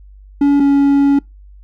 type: tone pair in turn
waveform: triangle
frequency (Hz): 283.8 / 280.4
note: C#4 / C#4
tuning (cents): +41 / +20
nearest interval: unison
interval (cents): 21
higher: first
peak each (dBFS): -6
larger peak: neither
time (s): 0.41-0.6 / 0.6-1.19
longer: second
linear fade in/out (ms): 5
effects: noise-tail reverb RT60 0.2 s tail -25 dB re dry + added 49 Hz sine -37 dBFS peak until 1.63 s